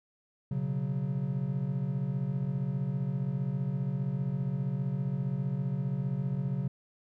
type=chord; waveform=triangle; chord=B suspended second; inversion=none; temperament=equal; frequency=123.47 / 138.59 / 185 Hz; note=B2 / C#3 / F#3; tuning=0 / 0 / 0 cents; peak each=-35 / -29 / -33 dBFS; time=0.51-6.68 s; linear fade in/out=5 ms; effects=none